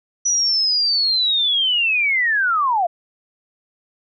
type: linear sweep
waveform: sine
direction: down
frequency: 5920 to 659.3 Hz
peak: -15 dBFS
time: 0.25-2.87 s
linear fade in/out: 10 ms
effects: none